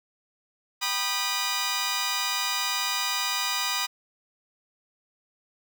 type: chord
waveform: 10% pulse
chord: G augmented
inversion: none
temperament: just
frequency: 784 / 980 / 1225 Hz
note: G5 / B5 / D#6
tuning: 0 / -14 / -27 cents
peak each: -27 / -21 / -21 dBFS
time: 0.81-3.87 s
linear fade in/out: 20 ms
effects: none